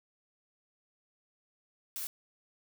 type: noise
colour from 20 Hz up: blue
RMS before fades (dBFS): -38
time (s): 1.96-2.07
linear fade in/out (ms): 0
effects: none